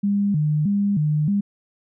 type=tone with vibrato; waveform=sine; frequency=174.61 Hz; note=F3; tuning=in tune; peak=-17 dBFS; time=0.03-1.41 s; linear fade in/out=10 ms; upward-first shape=square; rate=1.6 Hz; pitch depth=250 cents each way; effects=none